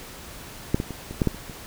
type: clicks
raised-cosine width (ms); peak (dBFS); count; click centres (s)
3; -6 / -13 / -20 / -21 / -7 / -7 / -26 / -24; 8; 0.745 / 0.801 / 0.907 / 1.11 / 1.218 / 1.273 / 1.346 / 1.497
effects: pink hiss -41 dBFS RMS until 1.66 s